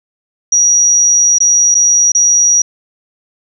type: tone with dropouts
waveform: sine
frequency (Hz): 5770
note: F#8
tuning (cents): -44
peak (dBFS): -6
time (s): 0.52-2.62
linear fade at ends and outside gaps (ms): 5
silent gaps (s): 1.385-1.403 / 1.745-1.75 / 2.12-2.149
effects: none